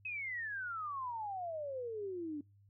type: exponential sweep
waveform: sine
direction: down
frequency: 2578 to 284.8 Hz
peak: -38 dBFS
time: 0.05-2.41 s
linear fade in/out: 5 ms
effects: noise-tail reverb RT60 0.2 s tail -21 dB re dry + added 100 Hz sine -62 dBFS peak until 2.69 s